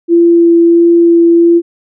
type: tone with vibrato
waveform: sine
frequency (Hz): 339.1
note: E4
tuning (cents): +49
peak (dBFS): -3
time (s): 0.08-1.62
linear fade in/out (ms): 50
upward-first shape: sine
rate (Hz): 1.5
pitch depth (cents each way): 8
effects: none